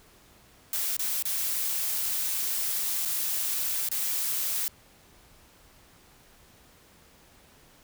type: noise with dropouts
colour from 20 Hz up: blue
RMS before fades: -29 dBFS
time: 0.73-4.68 s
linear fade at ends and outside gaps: 1 ms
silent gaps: 0.967-0.993 / 1.225-1.253 / 3.051-3.056 / 3.888-3.914 s
effects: pink hiss -57 dBFS RMS until 7.83 s